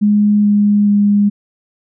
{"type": "tone with pitch steps", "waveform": "sine", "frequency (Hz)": [207.7, 206, 204.4], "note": ["G#3", "G#3", "G#3"], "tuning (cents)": [0, -14, -27], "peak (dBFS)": -8, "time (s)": [0.01, 1.3], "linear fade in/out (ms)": 20, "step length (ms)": 430, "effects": []}